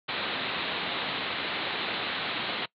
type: low-pass noise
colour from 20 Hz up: white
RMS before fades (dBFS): -32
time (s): 0.08-2.66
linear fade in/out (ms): 10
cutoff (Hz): 4100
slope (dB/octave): 96
effects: noise-tail reverb RT60 0.1 s tail -22 dB re dry + high-pass 150 Hz 12 dB/octave